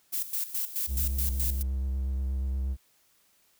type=noise with tremolo; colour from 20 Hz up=violet; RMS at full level=-30 dBFS; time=0.12-1.63 s; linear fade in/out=20 ms; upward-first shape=square; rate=4.7 Hz; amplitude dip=75%
type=tone with vibrato; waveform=triangle; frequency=66.2 Hz; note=C2; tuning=21 cents sharp; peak=-25 dBFS; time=0.87-2.77 s; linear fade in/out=50 ms; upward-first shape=sine; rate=8.4 Hz; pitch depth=27 cents each way
effects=white hiss -66 dBFS RMS until 3.59 s